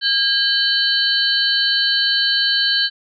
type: tone cluster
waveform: sine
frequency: 1620 / 3060 / 4021 / 4423 Hz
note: G#6 / G7 / B7 / C#8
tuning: -43 / -42 / +30 / -5 cents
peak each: -20 dBFS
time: 0.01-2.9 s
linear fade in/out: 50 ms
effects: none